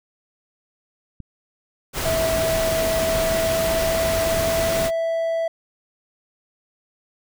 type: click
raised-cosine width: 5 ms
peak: -24 dBFS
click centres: 1.203 s
type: noise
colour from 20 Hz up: pink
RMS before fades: -25 dBFS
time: 1.93-4.91 s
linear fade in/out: 50 ms
type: tone with pitch glide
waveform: triangle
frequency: 652 to 659.6 Hz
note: E5 to E5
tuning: -19 to +1 cents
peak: -18 dBFS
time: 2.05-5.48 s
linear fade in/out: 5 ms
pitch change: +20 cents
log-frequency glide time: 2.87-4.7 s
effects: none